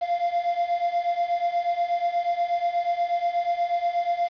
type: beating tone pair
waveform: triangle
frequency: 689 / 697.3 Hz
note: F5 / F5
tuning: -24 / -3 cents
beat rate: 8.3 Hz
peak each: -25 / -22 dBFS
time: 0.01-4.29 s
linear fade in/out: 20 ms
effects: resampled to 11025 Hz + 8-bit